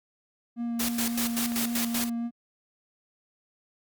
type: tone with vibrato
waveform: triangle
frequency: 234.8 Hz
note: A#3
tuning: 13 cents sharp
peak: -26 dBFS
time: 0.56-2.31 s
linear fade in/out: 50 ms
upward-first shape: sine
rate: 3.6 Hz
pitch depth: 12 cents each way
type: noise with tremolo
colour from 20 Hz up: white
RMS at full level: -29 dBFS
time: 0.79-2.1 s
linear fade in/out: 10 ms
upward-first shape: square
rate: 5.2 Hz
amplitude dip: 75%
type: click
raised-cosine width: 0.3 ms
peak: -22 dBFS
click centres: 1.52 s
effects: Opus 48 kbps